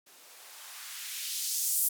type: noise with band-pass filter sweep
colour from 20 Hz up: violet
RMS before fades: -35 dBFS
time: 0.06-1.89 s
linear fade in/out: 10 ms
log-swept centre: 270 to 11000 Hz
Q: 1.1
effects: none